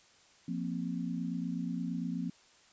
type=chord; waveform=sine; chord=F suspended fourth; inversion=none; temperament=equal; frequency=174.61 / 233.1 / 261.6 Hz; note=F3 / Bb3 / C4; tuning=0 / 0 / 0 cents; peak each=-36 / -38 / -38 dBFS; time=0.48-2.3 s; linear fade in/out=5 ms; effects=white hiss -62 dBFS RMS until 2.72 s + resampled to 16000 Hz